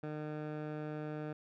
15% pulse tone with low-pass filter, 152 Hz, D#3, 40 cents flat, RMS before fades -41 dBFS, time 0.03-1.33 s, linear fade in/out 5 ms, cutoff 1600 Hz, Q 0.72, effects none

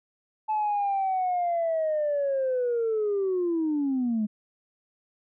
sine linear sweep, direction down, 869 to 206.7 Hz, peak -22 dBFS, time 0.48-4.27 s, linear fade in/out 20 ms, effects tanh soft clip ceiling -20 dBFS

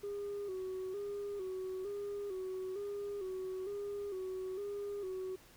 sine tone with vibrato, 390 Hz, G4, 9 cents flat, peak -36 dBFS, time 0.03-5.36 s, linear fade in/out 10 ms, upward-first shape square, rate 1.1 Hz, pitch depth 71 cents each way, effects tanh soft clip ceiling -36 dBFS + pink hiss -61 dBFS RMS until 5.56 s

